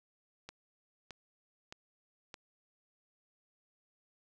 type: click train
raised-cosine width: 0.2 ms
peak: -28 dBFS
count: 4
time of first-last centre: 0.49-2.342 s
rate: 1.62 Hz
effects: none